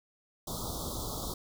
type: band-stop noise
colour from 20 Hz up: pink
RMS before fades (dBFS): -37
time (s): 0.47-1.34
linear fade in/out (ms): 5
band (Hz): 1300 to 3400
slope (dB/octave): 96
effects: none